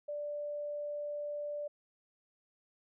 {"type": "tone", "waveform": "sine", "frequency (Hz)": 587.3, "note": "D5", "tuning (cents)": 0, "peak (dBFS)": -36, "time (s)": [0.08, 1.68], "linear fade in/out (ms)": 10, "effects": []}